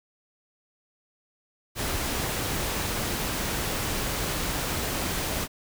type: noise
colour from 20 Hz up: pink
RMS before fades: -29 dBFS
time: 1.75-5.48 s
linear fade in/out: 50 ms
effects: none